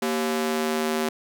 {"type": "ring-modulated tone", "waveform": "sawtooth", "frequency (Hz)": 311.3, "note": "D#4", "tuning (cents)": 1, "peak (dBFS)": -16, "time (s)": [0.02, 1.09], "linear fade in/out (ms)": 5, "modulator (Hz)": 77.7, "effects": []}